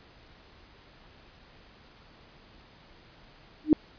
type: tone with exponential growth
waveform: sine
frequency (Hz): 306.3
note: D#4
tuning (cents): -27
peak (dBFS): -10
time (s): 3.64-3.73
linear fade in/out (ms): 1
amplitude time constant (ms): 18
effects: pink hiss -55 dBFS RMS until 3.98 s + resampled to 11025 Hz